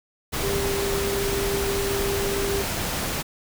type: tone in noise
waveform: sine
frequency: 397.1 Hz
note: G4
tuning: 22 cents sharp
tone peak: -25 dBFS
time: 0.42-2.63 s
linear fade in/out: 20 ms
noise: pink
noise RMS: -27 dBFS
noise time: 0.32-3.23 s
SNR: -1 dB
effects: none